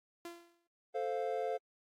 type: tone with exponential decay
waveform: sawtooth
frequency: 342.3 Hz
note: F4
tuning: 35 cents flat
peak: -38 dBFS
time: 0.25-0.67 s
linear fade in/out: 2 ms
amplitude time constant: 90 ms
type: chord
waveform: triangle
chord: F major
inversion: first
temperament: equal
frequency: 440 / 523.3 / 698.5 Hz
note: A4 / C5 / F5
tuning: 0 / 0 / 0 cents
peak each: -36 dBFS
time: 0.94-1.58 s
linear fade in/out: 20 ms
effects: AAC 48 kbps